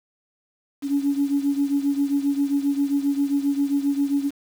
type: beating tone pair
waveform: sine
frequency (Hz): 279.9 / 287.4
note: C#4 / D4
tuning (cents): +17 / -37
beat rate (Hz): 7.5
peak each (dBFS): -20 / -24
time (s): 0.82-4.31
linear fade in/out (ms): 50
effects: tanh soft clip ceiling -12 dBFS + 7-bit